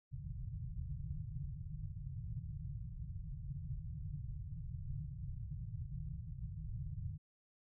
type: low-pass noise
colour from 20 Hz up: white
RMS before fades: -44 dBFS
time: 0.11-7.18 s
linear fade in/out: 20 ms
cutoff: 160 Hz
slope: 96 dB/octave
effects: none